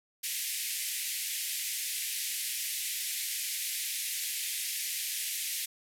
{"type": "band-pass noise", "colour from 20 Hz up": "white", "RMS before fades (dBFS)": -35, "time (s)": [0.23, 5.66], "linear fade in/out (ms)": 10, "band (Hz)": [1900, 14000], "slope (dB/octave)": 48, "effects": []}